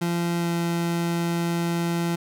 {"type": "tone with pitch glide", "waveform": "30% pulse", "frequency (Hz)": [171.5, 170.22], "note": ["F3", "F3"], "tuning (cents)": [-31, -44], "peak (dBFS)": -20, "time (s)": [0.01, 2.16], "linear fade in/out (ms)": 10, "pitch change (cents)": -13, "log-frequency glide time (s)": [0.38, 0.48], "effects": []}